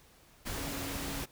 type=tone in noise; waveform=sine; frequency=277.2 Hz; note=C#4; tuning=in tune; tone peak=-42 dBFS; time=0.57-1.24 s; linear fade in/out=20 ms; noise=pink; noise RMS=-38 dBFS; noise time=0.45-1.26 s; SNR=-7 dB; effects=pink hiss -61 dBFS RMS until 1.31 s